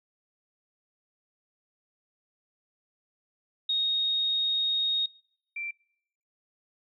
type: tone pair in turn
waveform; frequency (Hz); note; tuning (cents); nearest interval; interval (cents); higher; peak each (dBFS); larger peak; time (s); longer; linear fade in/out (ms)
sine; 3732 / 2351; A#7 / D7; +1 / +1; minor sixth; 800; first; -24 / -32; first; 3.69-5.06 / 5.56-5.71; first; 5
effects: noise-tail reverb RT60 0.8 s tail -26 dB re dry